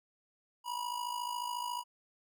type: tone with amplitude modulation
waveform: square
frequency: 970 Hz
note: B5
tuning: 31 cents flat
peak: -33 dBFS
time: 0.64-1.84 s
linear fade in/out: 50 ms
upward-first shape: sine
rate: 54.1 Hz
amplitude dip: 70%
effects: none